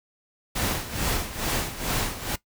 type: noise with tremolo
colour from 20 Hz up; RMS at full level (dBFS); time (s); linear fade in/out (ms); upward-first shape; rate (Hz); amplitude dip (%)
pink; -25; 0.55-2.36; 10; sine; 2.3; 75
effects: noise-tail reverb RT60 0.1 s tail -17 dB re dry